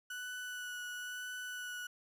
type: tone with vibrato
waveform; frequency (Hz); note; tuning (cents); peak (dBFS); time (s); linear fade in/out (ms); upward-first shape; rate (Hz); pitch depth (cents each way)
35% pulse; 1480; F#6; 0; -39; 0.1-1.87; 5; sine; 1; 14
effects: none